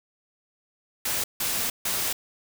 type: noise bursts at uneven times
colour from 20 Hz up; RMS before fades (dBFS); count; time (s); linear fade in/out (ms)
white; -27; 3; 1.05-1.24 / 1.4-1.7 / 1.85-2.13; 5
effects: none